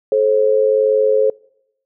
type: tone pair together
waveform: sine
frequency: 432.6 / 534 Hz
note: A4 / C5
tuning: -29 / +35 cents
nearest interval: major third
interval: 364 cents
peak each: -14 dBFS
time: 0.12-1.3 s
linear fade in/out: 2 ms
effects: noise-tail reverb RT60 0.8 s tail -25 dB re dry